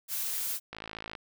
blue noise, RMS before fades -33 dBFS, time 0.08-0.6 s, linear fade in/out 50 ms
click train, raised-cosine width 0.3 ms, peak -23 dBFS, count 24, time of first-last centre 0.73-1.152 s, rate 54.5 Hz
effects none

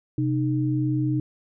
sine tone pair together, 129.2 / 306.5 Hz, C3 / D#4, -21 / -26 cents, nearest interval octave + minor third, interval 1495 cents, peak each -23 / -24 dBFS, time 0.18-1.2 s, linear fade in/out 2 ms, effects none

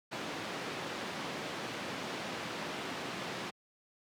pink band-pass noise, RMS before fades -40 dBFS, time 0.11-3.51 s, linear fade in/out 20 ms, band 180 to 4100 Hz, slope 12 dB/octave, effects high-pass 100 Hz 12 dB/octave

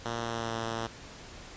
5% pulse tone with pitch glide, 116.54 to 114.08 Hz, A#2 to A#2, 0 to -37 cents, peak -21 dBFS, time 0.05-0.87 s, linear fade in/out 5 ms, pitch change -37 cents, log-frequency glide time 0.18-0.55 s, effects pink hiss -47 dBFS RMS until 1.56 s + resampled to 16000 Hz

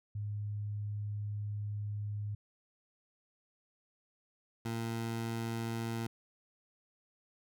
sine / 20% pulse tone pair in turn, 103.83 / 114.74 Hz, G#2 / A#2, 0 / -27 cents, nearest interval major second, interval 173 cents, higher second, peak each -35 / -30 dBFS, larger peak second, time 0.15-2.35 / 4.65-6.07 s, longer first, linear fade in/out 5 ms, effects none

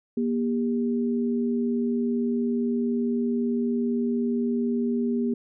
sine tone pair together, 238 / 400.3 Hz, A#3 / G4, +36 / +36 cents, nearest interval major sixth, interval 900 cents, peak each -23 / -29 dBFS, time 0.17-5.34 s, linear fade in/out 5 ms, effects none

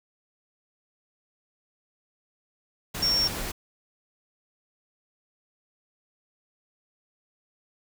sine tone in noise, 5500 Hz, F8, 27 cents flat, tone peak -21 dBFS, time 3.02-3.28 s, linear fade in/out 10 ms, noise pink, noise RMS -33 dBFS, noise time 2.94-3.52 s, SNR +9 dB, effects none

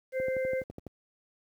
harmonic tone, 521 Hz, C5, 7 cents flat, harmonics 1 / 3 / 4, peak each -28 / -44 / -40 dBFS, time 0.12-0.64 s, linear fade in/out 50 ms
click train, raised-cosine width 2 ms, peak -27 dBFS, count 9, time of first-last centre 0.2-0.867 s, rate 12 Hz
effects high-pass 60 Hz 12 dB/octave + 10-bit

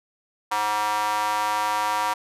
square tone with high-pass filter, 105.7 Hz, G#2, 31 cents sharp, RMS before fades -24 dBFS, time 0.51-2.14 s, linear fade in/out 10 ms, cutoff 940 Hz, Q 4.1, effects resampled to 32000 Hz

